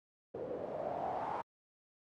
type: noise with low-pass filter sweep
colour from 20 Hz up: white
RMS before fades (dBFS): -39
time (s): 0.34-1.42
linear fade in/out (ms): 10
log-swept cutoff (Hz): 460 to 930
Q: 5.8
effects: high-pass 100 Hz 12 dB/octave + MP3 96 kbps